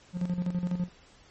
triangle tone with tremolo, 177.8 Hz, F3, 31 cents sharp, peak -23 dBFS, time 0.13-0.89 s, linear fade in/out 50 ms, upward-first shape square, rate 12 Hz, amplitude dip 65%, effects pink hiss -57 dBFS RMS until 1.3 s + MP3 32 kbps

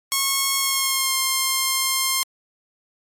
5% pulse tone with pitch glide, 1092 to 1059.7 Hz, C#6 to C6, -26 to +22 cents, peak -7 dBFS, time 0.12-2.23 s, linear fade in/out 0 ms, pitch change -52 cents, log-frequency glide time 0.57-1.17 s, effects MP3 64 kbps

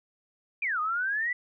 sine exponential two-way sweep, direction down then up, 2489 to 1213 to 2004 Hz, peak -26 dBFS, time 0.62-1.33 s, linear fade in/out 5 ms, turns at 0.8 s, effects none

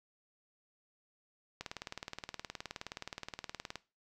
click train, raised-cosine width 0.2 ms, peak -23 dBFS, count 42, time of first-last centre 1.61-3.757 s, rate 19.1 Hz, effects noise-tail reverb RT60 0.3 s tail -18 dB re dry

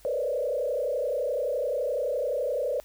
sine tone with frequency modulation, 540 Hz, C#5, 45 cents flat, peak -25 dBFS, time 0.05-2.8 s, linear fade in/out 0 ms, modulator 31.7 Hz, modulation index 2.1, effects added 50 Hz sine -56 dBFS peak until 2.84 s + white hiss -57 dBFS RMS until 2.84 s

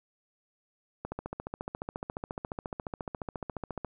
click train, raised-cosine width 1 ms, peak -21 dBFS, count 41, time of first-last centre 1.05-3.847 s, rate 14.3 Hz, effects none

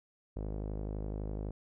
sawtooth tone with low-pass filter, 51.91 Hz, G#1, in tune, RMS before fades -38 dBFS, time 0.36-1.51 s, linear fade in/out 5 ms, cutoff 520 Hz, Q 1.4, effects none

